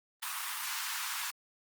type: high-pass noise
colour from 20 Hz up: pink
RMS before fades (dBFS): -37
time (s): 0.22-1.31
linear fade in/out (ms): 10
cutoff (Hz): 930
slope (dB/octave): 48
effects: Opus 32 kbps